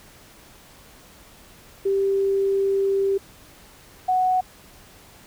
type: tone pair in turn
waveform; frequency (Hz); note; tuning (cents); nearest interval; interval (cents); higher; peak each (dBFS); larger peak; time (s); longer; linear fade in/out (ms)
sine; 392.1 / 740.2; G4 / F#5; 0 / 0; major seventh; 1100; second; -18 / -17; second; 1.85-3.18 / 4.08-4.41; first; 10
effects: pink hiss -49 dBFS RMS until 5.26 s